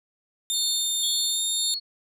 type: tone with pitch glide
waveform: 20% pulse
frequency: 3621 to 3655 Hz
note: A7 to A#7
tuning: +49 to -35 cents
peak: -18 dBFS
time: 0.5-1.74 s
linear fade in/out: 0 ms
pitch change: +16 cents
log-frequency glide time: 1.3-1.41 s
type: tone with tremolo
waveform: sine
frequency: 4345 Hz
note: C#8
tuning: 35 cents flat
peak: -27 dBFS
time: 0.53-1.8 s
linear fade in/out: 20 ms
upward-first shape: sine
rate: 1.9 Hz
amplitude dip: 80%
type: tone with exponential decay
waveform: triangle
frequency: 3374 Hz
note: G#7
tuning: 27 cents sharp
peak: -24 dBFS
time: 1.03-1.54 s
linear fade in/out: 2 ms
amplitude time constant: 110 ms
effects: none